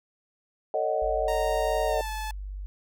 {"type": "chord", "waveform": "sine", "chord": "D# half-diminished seventh", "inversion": "second", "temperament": "just", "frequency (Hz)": [448, 560, 622.3, 746.7], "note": ["A4", "C#5", "D#5", "F#5"], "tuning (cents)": [31, 18, 0, 16], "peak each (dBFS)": [-31, -31, -27, -30], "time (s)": [0.74, 2.01], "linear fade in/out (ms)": 2}
{"type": "tone", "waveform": "sine", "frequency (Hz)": 48.82, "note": "G1", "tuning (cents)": -6, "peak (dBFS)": -33, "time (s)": [1.02, 2.66], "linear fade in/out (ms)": 0}
{"type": "tone with pitch glide", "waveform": "sawtooth", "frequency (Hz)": [929, 866.8], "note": ["A#5", "A5"], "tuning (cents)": [-6, -26], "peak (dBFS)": -29, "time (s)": [1.28, 2.31], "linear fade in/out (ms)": 2, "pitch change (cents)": -120, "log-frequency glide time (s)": [1.87, 2.09]}
{"effects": []}